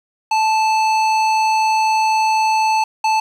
square tone bursts at uneven times, 876 Hz, A5, 8 cents flat, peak -14 dBFS, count 2, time 0.31-2.84 / 3.04-3.2 s, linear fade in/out 5 ms, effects low-pass 6000 Hz 12 dB/octave + 7-bit

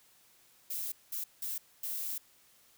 violet noise bursts at uneven times, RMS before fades -37 dBFS, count 4, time 0.7-0.92 / 1.12-1.24 / 1.42-1.58 / 1.83-2.18 s, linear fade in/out 5 ms, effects white hiss -64 dBFS RMS until 2.77 s

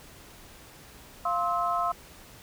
sine tone cluster, 696 / 1052 / 1293 Hz, F5 / C6 / E6, -6 / +9 / -34 cents, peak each -29 dBFS, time 1.25-1.92 s, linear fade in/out 5 ms, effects pink hiss -50 dBFS RMS until 2.42 s

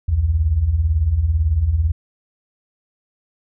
sine beating tone pair, 63.8 / 81.8 Hz, C2 / E2, -43 / -13 cents, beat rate 18 Hz, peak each -21 / -15 dBFS, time 0.08-1.92 s, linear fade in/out 10 ms, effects none

